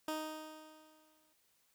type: tone with exponential decay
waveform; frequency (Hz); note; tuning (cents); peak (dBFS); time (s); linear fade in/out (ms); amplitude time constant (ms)
15% pulse; 311.1; D#4; 0; -29; 0.08-1.33; 2; 270
effects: white hiss -74 dBFS RMS until 1.74 s